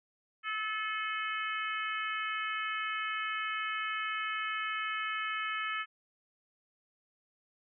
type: harmonic tone with a mistuned harmonic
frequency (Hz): 433.6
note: A4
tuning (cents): -25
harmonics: 3 / 4 / 5 / 6 / 7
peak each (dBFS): -36 / -38 / -40 / -42 / -43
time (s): 0.43-5.86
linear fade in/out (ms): 50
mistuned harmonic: 6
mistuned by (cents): -28
effects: none